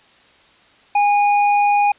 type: tone with hard clipping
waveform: sine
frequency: 820 Hz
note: G#5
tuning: 22 cents flat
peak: -14 dBFS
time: 0.95-1.92 s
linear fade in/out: 5 ms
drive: 10 dB
effects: white hiss -51 dBFS RMS until 1.98 s + resampled to 8000 Hz